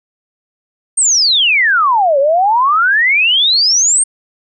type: exponential two-way sweep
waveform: sine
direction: down then up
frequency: 8860 to 535 to 8860 Hz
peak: -8 dBFS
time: 0.97-4.04 s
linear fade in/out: 10 ms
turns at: 2.19 s
effects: none